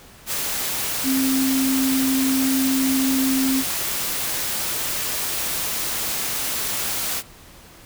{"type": "tone in noise", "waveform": "sine", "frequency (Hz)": 265.3, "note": "C4", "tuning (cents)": 24, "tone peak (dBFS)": -18, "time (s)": [1.03, 3.64], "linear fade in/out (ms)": 50, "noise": "white", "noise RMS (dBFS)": -25, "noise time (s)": [0.26, 7.23], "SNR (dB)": 4, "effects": ["pink hiss -46 dBFS RMS until 7.85 s"]}